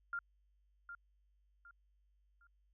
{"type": "tone with echo", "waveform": "sine", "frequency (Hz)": 1396.9, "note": "F6", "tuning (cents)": 0, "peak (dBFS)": -37, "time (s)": [0.13, 0.19], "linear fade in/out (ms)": 2, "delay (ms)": 760, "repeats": 3, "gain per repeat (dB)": -9, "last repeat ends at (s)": 2.47, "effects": ["added 50 Hz sine -70 dBFS peak until 2.73 s"]}